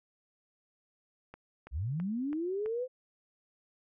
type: click train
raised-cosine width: 0.5 ms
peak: -32 dBFS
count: 5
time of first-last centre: 1.34-2.66 s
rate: 3.03 Hz
type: linear sweep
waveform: sine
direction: up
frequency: 55 to 520 Hz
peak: -31 dBFS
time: 1.71-2.88 s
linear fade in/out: 50 ms
effects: none